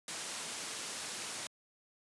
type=low-pass noise; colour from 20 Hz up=white; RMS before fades=-42 dBFS; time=0.08-1.47 s; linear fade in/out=2 ms; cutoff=9900 Hz; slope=24 dB/octave; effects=high-pass 150 Hz 12 dB/octave + resampled to 24000 Hz